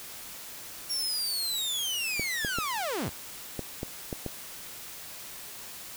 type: linear sweep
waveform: sawtooth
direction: down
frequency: 5580 to 49 Hz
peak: -26 dBFS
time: 0.89-3.1 s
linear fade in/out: 20 ms
type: clicks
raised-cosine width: 2 ms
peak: -19 dBFS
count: 7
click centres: 2.196 / 2.448 / 2.586 / 3.593 / 3.831 / 4.128 / 4.263 s
effects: white hiss -43 dBFS RMS until 5.96 s